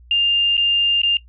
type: tone with dropouts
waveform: sine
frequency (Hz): 2803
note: F7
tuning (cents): +6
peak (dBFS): -13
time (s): 0.11-1.17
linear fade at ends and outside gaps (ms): 2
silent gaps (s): 0.569-0.577 / 1.018-1.033
effects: noise-tail reverb RT60 0.1 s tail -18 dB re dry + added 60 Hz sine -43 dBFS peak until 1.28 s